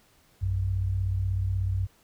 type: tone pair together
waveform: sine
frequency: 58.59 / 95 Hz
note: A#1 / F#2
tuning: +9 / +46 cents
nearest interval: minor sixth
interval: 837 cents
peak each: -31 / -25 dBFS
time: 0.41-1.87 s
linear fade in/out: 20 ms
effects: pink hiss -62 dBFS RMS until 2.03 s